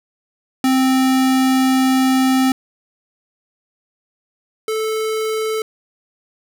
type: tone pair in turn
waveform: square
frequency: 261.6 / 437.8 Hz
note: C4 / A4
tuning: 0 / -9 cents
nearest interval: major sixth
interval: 891 cents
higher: second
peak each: -13 / -19 dBFS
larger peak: first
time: 0.64-2.52 / 4.68-5.62 s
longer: first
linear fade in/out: 2 ms
effects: none